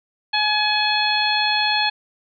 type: harmonic tone with a mistuned harmonic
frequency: 846 Hz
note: G#5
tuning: 32 cents sharp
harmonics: 1 / 2 / 3 / 4 / 5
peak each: -22 / -24 / -24 / -24 / -23 dBFS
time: 0.33-1.9 s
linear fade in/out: 10 ms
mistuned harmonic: 5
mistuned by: +21 cents
effects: none